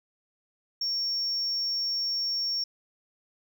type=tone; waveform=sine; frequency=5500 Hz; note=F8; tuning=27 cents flat; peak=-25 dBFS; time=0.81-2.64 s; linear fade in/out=5 ms; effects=tanh soft clip ceiling -23 dBFS + 11-bit